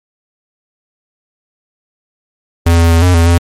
square tone with pitch steps, 84.5 / 83.9 / 83.2 / 89.9 / 83.7 / 85.6 Hz, E2 / E2 / E2 / F#2 / E2 / F2, +43 / +31 / +17 / -49 / +27 / -34 cents, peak -6 dBFS, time 2.66-3.38 s, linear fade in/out 5 ms, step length 120 ms, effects MP3 64 kbps

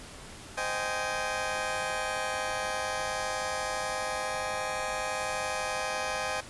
20% pulse chord, Ab major seventh, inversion first, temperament just, 519.1 / 623 / 778.7 / 830.6 Hz, C5 / Eb5 / G5 / Ab5, -14 / +2 / -12 / 0 cents, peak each -31 dBFS, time 0.57-6.41 s, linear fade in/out 10 ms, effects pink hiss -46 dBFS RMS until 6.49 s + resampled to 24000 Hz

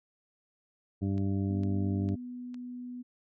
harmonic tone, 98 Hz, G2, in tune, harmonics 1 / 2 / 3 / 4 / 6 / 7, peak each -30 / -32 / -35 / -42 / -52 / -51 dBFS, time 1.01-2.16 s, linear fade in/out 20 ms
click train, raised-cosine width 0.2 ms, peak -35 dBFS, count 4, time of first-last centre 1.18-2.544 s, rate 2.2 Hz
sine tone, 246.9 Hz, B3, in tune, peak -38 dBFS, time 1.49-3.03 s, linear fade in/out 20 ms
effects none

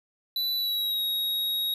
square tone with pitch glide, 3973 to 3787 Hz, B7 to A#7, +10 to +27 cents, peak -26 dBFS, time 0.36-1.74 s, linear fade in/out 2 ms, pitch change -83 cents, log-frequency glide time 0.56-1.02 s, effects 10-bit

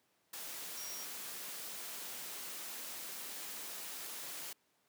sine tone in noise, 5640 Hz, F8, 16 cents sharp, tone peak -46 dBFS, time 0.77-1.05 s, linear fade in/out 5 ms, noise white, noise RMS -45 dBFS, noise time 0.33-4.53 s, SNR -4 dB, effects pink hiss -75 dBFS RMS until 4.88 s + high-pass 200 Hz 12 dB/octave

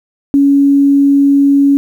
sine tone, 280 Hz, C#4, 18 cents sharp, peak -5 dBFS, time 0.34-1.77 s, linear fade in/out 0 ms, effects 7-bit

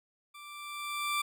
20% pulse tone with level ramp, 1174.7 Hz, D6, in tune, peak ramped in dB -43 to -23 dBFS, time 0.34-1.22 s, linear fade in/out 10 ms, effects none

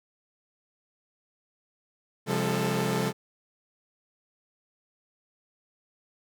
sawtooth tone cluster, 133.4 / 175 / 203.3 / 440.7 Hz, C3 / F3 / G#3 / A4, +34 / +4 / -37 / +3 cents, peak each -27 dBFS, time 2.26-3.13 s, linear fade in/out 50 ms, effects none

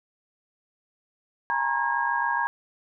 sine tone cluster, 814 / 899 / 946 / 1078 / 1635 Hz, G#5 / A5 / A#5 / C#6 / G#6, -35 / +37 / +25 / -49 / -28 cents, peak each -34 / -34 / -26 / -32 / -27 dBFS, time 1.5-2.47 s, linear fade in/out 0 ms, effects none

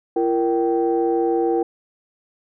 sine tone cluster, 339.9 / 466.6 / 775 Hz, F4 / A#4 / G5, -47 / +2 / -20 cents, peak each -19 / -20 / -24 dBFS, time 0.16-1.63 s, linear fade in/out 5 ms, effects tanh soft clip ceiling -8 dBFS

